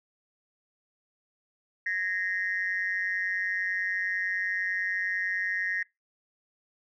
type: tone with amplitude modulation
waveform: sine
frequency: 1857 Hz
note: A#6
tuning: 7 cents flat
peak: -22 dBFS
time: 1.86-5.83 s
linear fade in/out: 5 ms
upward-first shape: sine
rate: 189 Hz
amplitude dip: 100%
effects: noise-tail reverb RT60 0.2 s tail -24 dB re dry + tanh soft clip ceiling -19 dBFS